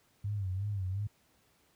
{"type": "tone with vibrato", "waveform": "sine", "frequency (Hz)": 98, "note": "G2", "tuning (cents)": 0, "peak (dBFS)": -31, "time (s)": [0.24, 1.07], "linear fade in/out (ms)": 5, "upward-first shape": "sine", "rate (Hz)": 2.8, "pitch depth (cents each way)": 110, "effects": ["pink hiss -69 dBFS RMS until 1.75 s", "high-pass 60 Hz 12 dB/octave"]}